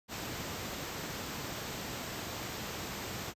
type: band-stop noise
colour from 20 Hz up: pink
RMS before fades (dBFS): -39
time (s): 0.08-3.34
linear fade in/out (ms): 50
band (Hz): 8400 to 12000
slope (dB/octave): 96
effects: high-pass 80 Hz 12 dB/octave + resampled to 32000 Hz